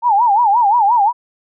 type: tone with vibrato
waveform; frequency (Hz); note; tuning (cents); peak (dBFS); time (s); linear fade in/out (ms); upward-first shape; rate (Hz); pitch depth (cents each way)
sine; 880; A5; 0; -9; 0.02-1.13; 50; sine; 5.7; 190
effects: none